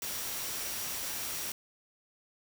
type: tone in noise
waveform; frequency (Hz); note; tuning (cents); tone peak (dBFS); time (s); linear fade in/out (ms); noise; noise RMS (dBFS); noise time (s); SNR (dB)
sine; 5700; F8; +34; -46; 0.02-1.52; 2; white; -37; 0.02-1.52; -12
effects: none